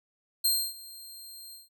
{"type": "tone with ADSR envelope", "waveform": "15% pulse", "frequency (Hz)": 4186, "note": "C8", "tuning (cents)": 0, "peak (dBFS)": -15, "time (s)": [0.44, 1.69], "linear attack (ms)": 12, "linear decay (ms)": 280, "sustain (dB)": -22, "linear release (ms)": 160, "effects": []}